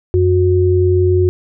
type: tone pair together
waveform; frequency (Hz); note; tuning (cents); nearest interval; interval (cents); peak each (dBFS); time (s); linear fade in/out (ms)
sine; 91.08 / 364.3; F#2 / F#4; -27 / -27; 2 octaves; 2400; -12; 0.14-1.29; 0
effects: none